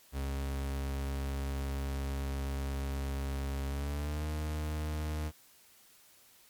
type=tone with pitch glide; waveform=40% pulse; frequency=68.6 to 76.56 Hz; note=C#2 to D#2; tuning=-17 to -27 cents; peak=-32 dBFS; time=0.12-5.32 s; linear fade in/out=50 ms; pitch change=+190 cents; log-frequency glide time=3.67-4.26 s; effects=white hiss -61 dBFS RMS until 6.49 s + MP3 96 kbps